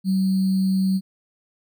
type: tone with sample-and-hold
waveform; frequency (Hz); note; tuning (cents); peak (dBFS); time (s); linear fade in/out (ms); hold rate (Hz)
sine; 190; F#3; +46; -17; 0.04-1.01; 50; 4410
effects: none